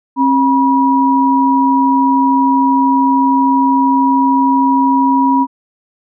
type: tone pair together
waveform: sine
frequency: 268.7 / 967.8 Hz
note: C4 / B5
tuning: +46 / -35 cents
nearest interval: octave + minor seventh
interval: 2219 cents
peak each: -11 dBFS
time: 0.16-5.47 s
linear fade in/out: 50 ms
effects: none

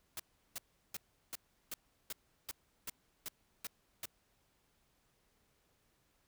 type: noise bursts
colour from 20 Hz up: white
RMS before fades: -42 dBFS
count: 11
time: 0.17-4.056 s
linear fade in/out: 2 ms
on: 26 ms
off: 360 ms
effects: pink hiss -75 dBFS RMS until 6.27 s

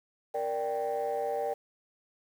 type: chord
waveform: sine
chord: G minor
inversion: first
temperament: equal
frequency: 466.2 / 587.3 / 784 Hz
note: Bb4 / D5 / G5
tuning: 0 / 0 / 0 cents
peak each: -32 dBFS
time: 0.34-1.54 s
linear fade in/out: 10 ms
effects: tanh soft clip ceiling -24 dBFS + 9-bit

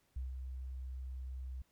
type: tone with ADSR envelope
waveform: sine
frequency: 64.5 Hz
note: C2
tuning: 24 cents flat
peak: -35 dBFS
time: 0.16-1.62 s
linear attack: 6 ms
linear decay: 150 ms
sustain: -5 dB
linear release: 4 ms
effects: tanh soft clip ceiling -33 dBFS + pink hiss -75 dBFS RMS until 1.71 s

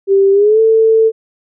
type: tone with pitch glide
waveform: sine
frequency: 392 to 445.1 Hz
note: G4 to A4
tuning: 0 to +20 cents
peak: -6 dBFS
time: 0.07-1.12 s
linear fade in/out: 50 ms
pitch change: +220 cents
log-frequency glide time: 0.32-0.6 s
effects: none

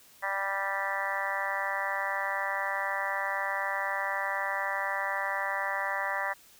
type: harmonic tone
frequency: 196 Hz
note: G3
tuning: in tune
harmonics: 3 / 4 / 5 / 6 / 7 / 8 / 9 / 10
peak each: -38 / -37 / -36 / -38 / -42 / -40 / -35 / -35 dBFS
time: 0.22-6.34 s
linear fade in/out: 20 ms
effects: white hiss -57 dBFS RMS until 6.59 s

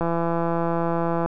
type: click train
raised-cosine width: 1 ms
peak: -11 dBFS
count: 211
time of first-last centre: 0.01-1.26 s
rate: 168 Hz
effects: none

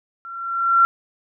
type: tone with level ramp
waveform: sine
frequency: 1364 Hz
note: F6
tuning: 41 cents flat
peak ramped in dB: -33 to -9 dBFS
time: 0.25-0.85 s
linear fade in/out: 0 ms
effects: none

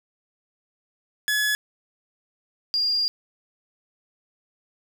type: tone pair in turn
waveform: sawtooth / sine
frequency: 1700 / 4808 Hz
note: G#6 / D8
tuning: +40 / +40 cents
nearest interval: octave + tritone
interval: 1800 cents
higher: second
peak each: -17 / -20 dBFS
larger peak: first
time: 1.28-1.55 / 2.74-3.08 s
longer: second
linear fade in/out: 0 ms
effects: 8-bit

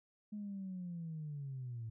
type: linear sweep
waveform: sine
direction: down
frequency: 211.8 to 110 Hz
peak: -40 dBFS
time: 0.32-1.9 s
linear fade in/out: 10 ms
effects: tanh soft clip ceiling -36 dBFS

